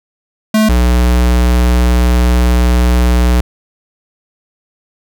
square tone pair in turn, 216.8 / 60.84 Hz, A3 / B1, -25 / -25 cents, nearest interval octave + minor seventh, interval 2200 cents, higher first, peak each -8 dBFS, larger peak neither, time 0.54-0.69 / 0.69-3.41 s, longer second, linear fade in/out 5 ms, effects none

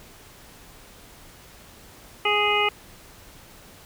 harmonic tone, 415.3 Hz, G#4, in tune, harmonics 1 / 2 / 3 / 5 / 6 / 7, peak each -26 / -26 / -26 / -26 / -26 / -26 dBFS, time 2.25-2.69 s, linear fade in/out 5 ms, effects pink hiss -48 dBFS RMS until 3.85 s

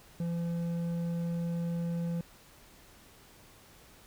sine tone with hard clipping, 169.9 Hz, F3, 47 cents flat, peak -32 dBFS, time 0.2-2.21 s, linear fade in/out 2 ms, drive 6 dB, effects pink hiss -57 dBFS RMS until 4.06 s

